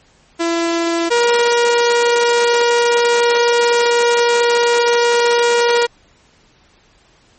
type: tone pair in turn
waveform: sawtooth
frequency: 336 / 475.2 Hz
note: E4 / A#4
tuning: +33 / +33 cents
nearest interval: tritone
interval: 600 cents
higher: second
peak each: -11 / -7 dBFS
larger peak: second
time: 0.39-1.1 / 1.1-5.87 s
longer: second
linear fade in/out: 20 ms
effects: pink hiss -52 dBFS RMS until 7.38 s + MP3 32 kbps